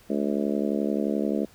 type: harmonic tone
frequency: 71.5 Hz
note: D2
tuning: 46 cents flat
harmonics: 3 / 4 / 5 / 6 / 7 / 8 / 9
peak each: -27 / -29 / -31 / -33 / -34 / -35 / -36 dBFS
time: 0.09-1.46 s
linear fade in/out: 20 ms
effects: pink hiss -55 dBFS RMS until 1.54 s